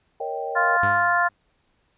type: chord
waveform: sine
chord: Eb dominant seventh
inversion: second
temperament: equal with one note detuned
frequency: 466.2 / 554.4 / 628.8 / 784 Hz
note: Bb4 / Db5 / Eb5 / G5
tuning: 0 / 0 / +18 / 0 cents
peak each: -31 / -33 / -34 / -30 dBFS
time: 0.2-0.77 s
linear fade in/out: 5 ms
type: harmonic tone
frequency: 349.2 Hz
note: F4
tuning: in tune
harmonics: 2 / 3 / 4 / 5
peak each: -23 / -23 / -23 / -23 dBFS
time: 0.55-1.29 s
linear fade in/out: 20 ms
type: tone with exponential decay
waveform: sawtooth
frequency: 101.2 Hz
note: G#2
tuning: 44 cents flat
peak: -22 dBFS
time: 0.83-1.34 s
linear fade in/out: 0 ms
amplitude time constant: 110 ms
effects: pink hiss -67 dBFS RMS until 1.97 s + resampled to 8000 Hz